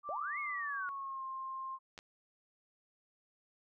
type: tone with pitch glide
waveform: sine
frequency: 1174.7 to 1058.7 Hz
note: D6 to C6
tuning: 0 to +20 cents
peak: -39 dBFS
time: 0.03-1.79 s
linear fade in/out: 50 ms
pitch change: -180 cents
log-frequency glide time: 0.49-1.24 s
type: linear two-way sweep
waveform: sine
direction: up then down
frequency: 533 to 2207 to 1419 Hz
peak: -38 dBFS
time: 0.09-0.89 s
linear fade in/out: 0 ms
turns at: 0.39 s
type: clicks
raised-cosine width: 0.2 ms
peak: -31 dBFS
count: 2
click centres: 1.978 / 1.989 s
effects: none